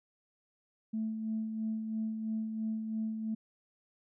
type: tone with tremolo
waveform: sine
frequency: 220 Hz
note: A3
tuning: in tune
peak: -30 dBFS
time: 0.93-3.35 s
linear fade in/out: 10 ms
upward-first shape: sine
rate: 3 Hz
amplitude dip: 45%
effects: tanh soft clip ceiling -26 dBFS